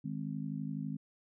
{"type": "harmonic tone", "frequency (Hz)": 52, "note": "G#1", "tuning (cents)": 3, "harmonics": [3, 4, 5], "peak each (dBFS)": [-39, -40, -41], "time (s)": [0.04, 0.97], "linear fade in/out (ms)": 10, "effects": []}